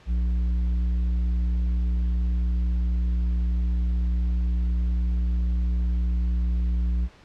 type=tone with tanh clipping; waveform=sine; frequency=59.7 Hz; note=A#1; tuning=42 cents sharp; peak=-22 dBFS; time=0.06-7.09 s; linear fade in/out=50 ms; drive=7 dB; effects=pink hiss -52 dBFS RMS until 7.24 s + low-pass 4000 Hz 12 dB/octave